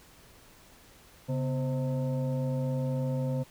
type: tone with frequency modulation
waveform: sine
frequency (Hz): 136.5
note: C#3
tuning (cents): -26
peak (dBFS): -27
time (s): 1.28-3.44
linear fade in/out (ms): 20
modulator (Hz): 386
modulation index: 0.88
effects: pink hiss -56 dBFS RMS until 3.5 s